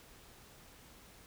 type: silence
effects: pink hiss -58 dBFS RMS until 1.26 s